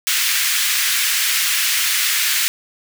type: high-pass noise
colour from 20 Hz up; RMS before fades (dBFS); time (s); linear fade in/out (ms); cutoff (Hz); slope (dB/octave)
pink; -18; 0.07-2.48; 0; 1700; 24
effects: none